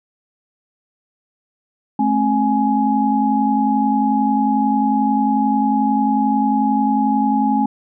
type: tone cluster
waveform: sine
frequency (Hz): 216.2 / 267.4 / 837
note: A3 / C4 / G#5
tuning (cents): -30 / +38 / +13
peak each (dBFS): -18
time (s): 1.99-7.66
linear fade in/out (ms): 5
effects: none